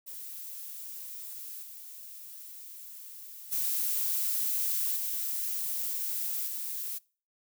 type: noise with level steps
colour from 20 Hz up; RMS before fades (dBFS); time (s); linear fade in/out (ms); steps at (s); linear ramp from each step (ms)
violet; -42 / -46 / -30 / -33 / -36; 0.06-6.99; 20; 1.62 / 3.51 / 4.95 / 6.46; 20
effects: noise-tail reverb RT60 0.4 s tail -24 dB re dry